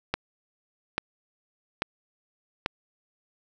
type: click train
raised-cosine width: 0.3 ms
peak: -9 dBFS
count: 4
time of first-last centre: 0.14-2.661 s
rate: 1.19 Hz
effects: none